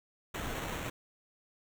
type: noise with sample-and-hold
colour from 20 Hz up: pink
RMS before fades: -38 dBFS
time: 0.34-0.9 s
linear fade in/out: 5 ms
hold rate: 4900 Hz
effects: none